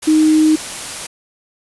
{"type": "tone in noise", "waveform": "sine", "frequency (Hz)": 311.1, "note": "D#4", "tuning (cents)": 0, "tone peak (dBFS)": -8, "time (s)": [0.07, 0.56], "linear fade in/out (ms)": 10, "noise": "white", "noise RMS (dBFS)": -26, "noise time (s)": [0.02, 1.07], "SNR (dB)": 15, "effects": ["resampled to 24000 Hz"]}